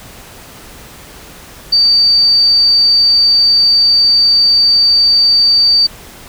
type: tone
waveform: sine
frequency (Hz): 4616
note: D8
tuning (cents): -31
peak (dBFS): -6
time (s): 1.72-5.87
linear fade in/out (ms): 10
effects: pink hiss -35 dBFS RMS until 6.28 s